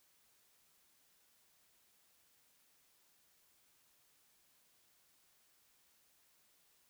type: silence
effects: white hiss -72 dBFS RMS until 6.89 s